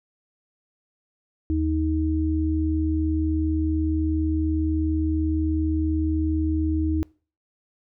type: tone pair together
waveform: sine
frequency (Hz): 78.6 / 314.4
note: D#2 / D#4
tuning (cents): +18 / +18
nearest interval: 2 octaves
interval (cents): 2400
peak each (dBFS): -23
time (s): 1.5-7.03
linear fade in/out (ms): 0
effects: noise-tail reverb RT60 0.4 s tail -24 dB re dry